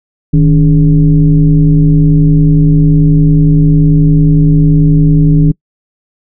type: tone with frequency modulation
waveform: sine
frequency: 155.56 Hz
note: D#3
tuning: in tune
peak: -3 dBFS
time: 0.33-5.52 s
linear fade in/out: 10 ms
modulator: 130 Hz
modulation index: 0.84
effects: noise-tail reverb RT60 0.1 s tail -26 dB re dry